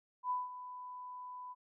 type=tone with ADSR envelope; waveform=sine; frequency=997 Hz; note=B5; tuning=16 cents sharp; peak=-31 dBFS; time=0.23-1.55 s; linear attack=74 ms; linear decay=180 ms; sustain=-13 dB; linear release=34 ms; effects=none